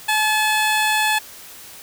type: tone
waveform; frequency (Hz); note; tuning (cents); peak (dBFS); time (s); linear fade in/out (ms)
15% pulse; 860; A5; -40; -10; 0.08-1.19; 10
effects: white hiss -40 dBFS RMS until 1.82 s

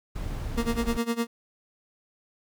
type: noise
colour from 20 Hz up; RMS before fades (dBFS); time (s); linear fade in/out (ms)
brown; -32; 0.15-0.98; 10
type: tone with tremolo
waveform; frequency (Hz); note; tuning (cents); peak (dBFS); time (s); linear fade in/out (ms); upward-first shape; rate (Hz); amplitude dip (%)
30% pulse; 233.1; A#3; 0; -20; 0.57-1.27; 10; sine; 9.8; 90
effects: none

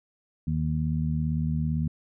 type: harmonic tone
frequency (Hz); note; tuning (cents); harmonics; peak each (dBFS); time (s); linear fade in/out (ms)
77.78; D#2; 0; 1 / 2 / 3; -30 / -26 / -31; 0.47-1.88; 5
effects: none

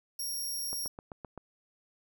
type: tone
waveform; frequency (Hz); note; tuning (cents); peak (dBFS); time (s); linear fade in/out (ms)
15% pulse; 5588; F8; 0; -28; 0.19-0.88; 5
type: click train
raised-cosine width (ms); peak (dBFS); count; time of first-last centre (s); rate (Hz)
1; -28; 6; 0.73-1.377; 7.73
effects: none

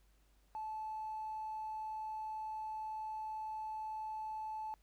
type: tone with tanh clipping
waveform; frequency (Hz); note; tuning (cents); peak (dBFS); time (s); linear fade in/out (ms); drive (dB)
triangle; 869; A5; -22; -39; 0.55-4.74; 0; 1
effects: added 50 Hz sine -67 dBFS peak until 4.82 s + pink hiss -75 dBFS RMS until 4.82 s

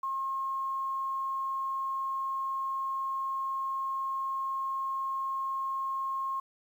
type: tone with quantisation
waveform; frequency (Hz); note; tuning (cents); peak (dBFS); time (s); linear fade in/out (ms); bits
sine; 1074; C6; +45; -30; 0.03-6.4; 5; 10
effects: none

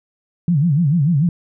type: tone with vibrato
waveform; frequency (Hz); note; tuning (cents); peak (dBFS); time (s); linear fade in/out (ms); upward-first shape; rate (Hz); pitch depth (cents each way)
sine; 155.56; D#3; 0; -12; 0.48-1.29; 2; sine; 6.8; 240
effects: none

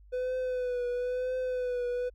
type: tone with vibrato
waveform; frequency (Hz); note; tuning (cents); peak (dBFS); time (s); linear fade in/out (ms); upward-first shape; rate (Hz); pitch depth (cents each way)
triangle; 499.5; B4; +20; -27; 0.12-2.1; 20; triangle; 1; 46
effects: added 50 Hz sine -52 dBFS peak until 2.14 s

